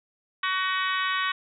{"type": "harmonic tone with a mistuned harmonic", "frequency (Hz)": 375.7, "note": "F#4", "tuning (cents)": 26, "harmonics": [3, 4, 5, 6, 7, 8, 9, 10], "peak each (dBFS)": [-28, -31, -30, -36, -37, -35, -37, -37], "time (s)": [0.43, 1.32], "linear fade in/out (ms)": 5, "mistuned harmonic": 7, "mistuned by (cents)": -39, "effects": []}